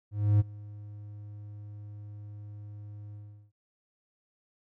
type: tone with ADSR envelope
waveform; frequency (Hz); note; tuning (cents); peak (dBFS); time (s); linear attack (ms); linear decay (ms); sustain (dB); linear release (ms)
triangle; 103.83; G#2; 0; -16; 0.11-3.52; 290; 24; -23; 380
effects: none